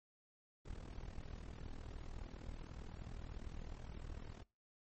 brown noise with amplitude modulation, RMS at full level -45 dBFS, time 0.65-4.43 s, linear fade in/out 10 ms, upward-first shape sine, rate 39.8 Hz, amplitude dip 85%, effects noise-tail reverb RT60 0.3 s tail -23 dB re dry + MP3 32 kbps

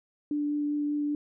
sine tone with vibrato, 293.7 Hz, D4, in tune, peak -26 dBFS, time 0.31-1.15 s, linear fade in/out 2 ms, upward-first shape triangle, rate 5.1 Hz, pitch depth 9 cents each way, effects none

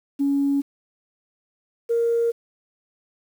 sine tone pair in turn, 280 / 466 Hz, C#4 / A#4, +18 / -1 cents, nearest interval major sixth, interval 881 cents, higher second, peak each -17 dBFS, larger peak neither, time 0.19-0.62 / 1.89-2.32 s, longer neither, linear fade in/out 20 ms, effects tanh soft clip ceiling -13 dBFS + 8-bit

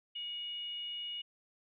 sine tone with frequency modulation, 2893 Hz, F#7, 40 cents flat, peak -38 dBFS, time 0.15-1.22 s, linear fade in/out 10 ms, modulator 634 Hz, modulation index 0.27, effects none

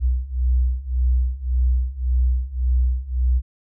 sine beating tone pair, 61.5 / 63.3 Hz, B1 / B1, -7 / +43 cents, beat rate 1.8 Hz, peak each -21 / -19 dBFS, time 0-3.42 s, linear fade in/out 50 ms, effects none

